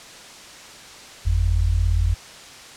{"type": "tone pair together", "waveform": "sine", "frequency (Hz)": [48.53, 86], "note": ["G1", "F2"], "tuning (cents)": [-17, -26], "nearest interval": "minor seventh", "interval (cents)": 991, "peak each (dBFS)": -19, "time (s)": [1.25, 2.15], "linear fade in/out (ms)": 20, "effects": ["white hiss -41 dBFS RMS until 2.76 s", "low-pass 7000 Hz 12 dB/octave"]}